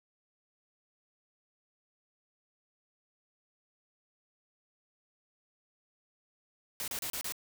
white noise bursts, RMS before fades -37 dBFS, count 5, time 6.8-7.322 s, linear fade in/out 0 ms, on 78 ms, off 33 ms, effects none

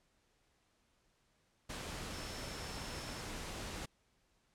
sine tone in noise, 5340 Hz, E8, 22 cents sharp, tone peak -53 dBFS, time 2.13-3.21 s, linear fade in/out 10 ms, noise pink, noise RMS -44 dBFS, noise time 1.69-3.86 s, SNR -12 dB, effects pink hiss -75 dBFS RMS until 4.54 s + low-pass 9000 Hz 12 dB/octave

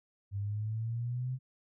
sine exponential sweep, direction up, 98.5 to 130.81 Hz, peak -32 dBFS, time 0.31-1.39 s, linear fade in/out 50 ms, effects none

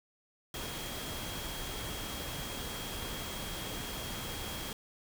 sine tone in noise, 3264 Hz, G#7, 31 cents flat, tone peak -46 dBFS, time 0.54-4.73 s, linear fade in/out 2 ms, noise pink, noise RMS -40 dBFS, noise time 0.54-4.73 s, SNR -9 dB, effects none

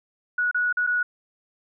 sine tone with dropouts, 1463 Hz, F#6, 20 cents flat, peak -20 dBFS, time 0.38-1.03 s, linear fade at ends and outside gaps 5 ms, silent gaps 0.513-0.545 / 0.727-0.77 / 0.867-0.872 s, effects none

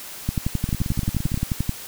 two click trains, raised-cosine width 5 ms, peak -14 / -9 dBFS, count 13 / 17, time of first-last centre 0.69-1.376 / 0.29-1.694 s, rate 17.5 / 11.4 Hz, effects white hiss -37 dBFS RMS until 1.87 s

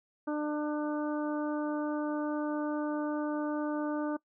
harmonic tone, 299.2 Hz, D4, 32 cents sharp, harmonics 1 / 2 / 3 / 4 / 5, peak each -31 / -37 / -41 / -43 / -45 dBFS, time 0.27-4.17 s, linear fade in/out 10 ms, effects noise-tail reverb RT60 0.1 s tail -22 dB re dry

